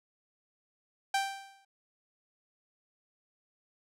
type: tone with exponential decay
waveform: sawtooth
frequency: 784 Hz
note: G5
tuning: in tune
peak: -21 dBFS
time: 1.14-1.65 s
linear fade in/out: 5 ms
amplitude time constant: 110 ms
effects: low-pass 10000 Hz 12 dB/octave